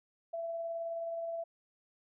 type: tone with tremolo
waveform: sine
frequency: 668 Hz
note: E5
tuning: 23 cents sharp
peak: -34 dBFS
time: 0.33-1.44 s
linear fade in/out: 10 ms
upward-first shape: sine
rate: 19 Hz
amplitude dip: 25%
effects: none